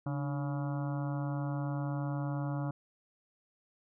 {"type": "harmonic tone with a mistuned harmonic", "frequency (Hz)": 140.9, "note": "C#3", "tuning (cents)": 29, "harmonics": [1, 2, 4, 5, 6, 7, 8, 9, 10], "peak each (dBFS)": [-33, -39, -45, -47, -49, -50, -51, -52, -53], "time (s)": [0.06, 2.71], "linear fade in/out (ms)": 5, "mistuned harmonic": 2, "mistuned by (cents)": 74, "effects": []}